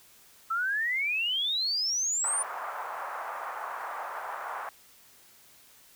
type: exponential sweep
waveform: sine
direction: up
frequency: 1303 to 9480 Hz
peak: -26 dBFS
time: 0.5-2.43 s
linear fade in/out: 10 ms
type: band-pass noise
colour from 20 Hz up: white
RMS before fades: -37 dBFS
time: 2.24-4.69 s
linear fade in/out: 2 ms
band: 690 to 1300 Hz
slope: 24 dB/octave
effects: white hiss -57 dBFS RMS until 5.95 s